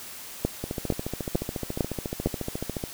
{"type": "two click trains", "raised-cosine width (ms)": 2, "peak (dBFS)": [-16, -9], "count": [32, 5], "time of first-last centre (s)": [[0.64, 2.839], [0.45, 2.26]], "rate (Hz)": [14.1, 2.21], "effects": ["white hiss -41 dBFS RMS until 2.93 s"]}